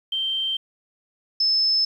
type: tone pair in turn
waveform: sine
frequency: 3136 / 5240 Hz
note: G7 / E8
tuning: 0 / -11 cents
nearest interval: major sixth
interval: 889 cents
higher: second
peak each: -22 / -17 dBFS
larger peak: second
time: 0.12-0.57 / 1.4-1.85 s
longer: neither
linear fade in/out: 5 ms
effects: 9-bit